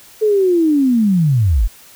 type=linear sweep; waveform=sine; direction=down; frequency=440 to 37.65 Hz; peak=-10 dBFS; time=0.21-1.68 s; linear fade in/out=20 ms; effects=white hiss -43 dBFS RMS until 1.95 s